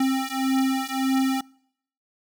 square beating tone pair, 264.2 / 265.9 Hz, C4 / C4, +17 / +28 cents, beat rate 1.7 Hz, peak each -25 dBFS, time 0-1.41 s, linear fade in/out 5 ms, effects noise-tail reverb RT60 0.7 s tail -25 dB re dry

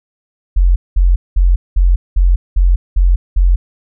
sine tone bursts, 44.51 Hz, F1, 34 cents sharp, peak -6 dBFS, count 8, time 0.56-3.56 s, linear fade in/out 10 ms, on 200 ms, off 200 ms, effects none

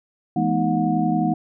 sine tone cluster, 166.8 / 212.6 / 243.9 / 314.8 / 725 Hz, E3 / G#3 / B3 / D#4 / F#5, +21 / +41 / -21 / +20 / -35 cents, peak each -24 dBFS, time 0.36-1.34 s, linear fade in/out 5 ms, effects none

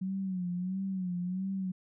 sine tone with vibrato, 185 Hz, F#3, in tune, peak -31 dBFS, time 0.01-1.72 s, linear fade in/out 10 ms, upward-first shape sine, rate 1.5 Hz, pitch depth 81 cents each way, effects none

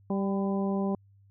harmonic tone with a mistuned harmonic, 196 Hz, G3, in tune, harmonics 1 / 2 / 3 / 4 / 5, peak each -27 / -33 / -37 / -39 / -41 dBFS, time 0.1-0.95 s, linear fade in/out 2 ms, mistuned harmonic 5, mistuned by +40 cents, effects added 99 Hz sine -56 dBFS peak until 1.3 s

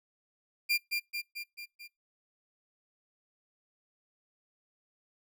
30% pulse tone with echo, 2390 Hz, D7, 30 cents sharp, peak -23 dBFS, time 0.69-0.78 s, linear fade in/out 20 ms, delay 220 ms, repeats 5, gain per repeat -4 dB, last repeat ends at 1.88 s, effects noise-tail reverb RT60 0.2 s tail -24 dB re dry

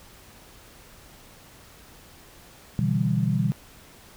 sine chord, E minor seventh, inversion second, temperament equal with one note detuned, 124.19 / 146.83 / 164.81 / 196 Hz, B2 / D3 / E3 / G3, +10 / 0 / 0 / 0 cents, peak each -25 / -28 / -26 / -26 dBFS, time 2.79-3.52 s, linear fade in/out 0 ms, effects pink hiss -50 dBFS RMS until 4.16 s

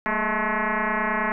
sine tone with frequency modulation, 415.3 Hz, G#4, in tune, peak -21 dBFS, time 0.06-1.32 s, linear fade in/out 0 ms, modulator 215 Hz, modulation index 7.9, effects none

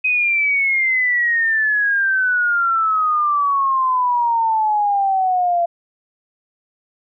sine exponential sweep, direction down, 2527 to 681 Hz, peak -14 dBFS, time 0.04-5.66 s, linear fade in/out 10 ms, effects none

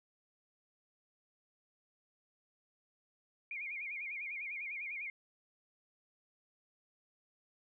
sine tone with vibrato, 2278 Hz, C#7, 47 cents sharp, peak -39 dBFS, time 3.51-5.1 s, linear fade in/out 2 ms, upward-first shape sine, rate 10 Hz, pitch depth 140 cents each way, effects none

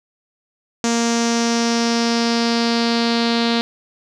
sawtooth tone with low-pass filter sweep, 233.1 Hz, A#3, in tune, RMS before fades -18 dBFS, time 0.84-3.61 s, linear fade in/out 0 ms, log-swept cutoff 6500 to 4100 Hz, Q 4.3, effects none

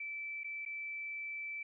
sine tone with dropouts, 2321 Hz, D7, 21 cents flat, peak -39 dBFS, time 0-1.63 s, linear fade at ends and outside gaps 5 ms, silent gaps 0.435-0.443 / 0.652-0.66 s, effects none

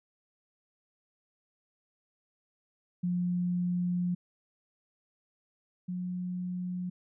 sine tone pair in turn, 177.6 / 180.29 Hz, F3 / F#3, +29 / -45 cents, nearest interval unison, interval 26 cents, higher second, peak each -27 / -32 dBFS, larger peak first, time 3.03-4.15 / 5.88-6.9 s, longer first, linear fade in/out 10 ms, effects none

